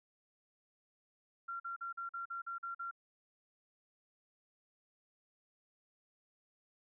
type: tone bursts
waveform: sine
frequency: 1374 Hz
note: F6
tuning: 29 cents flat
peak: -39 dBFS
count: 9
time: 1.48-2.912 s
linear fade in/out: 10 ms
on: 120 ms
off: 44 ms
effects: none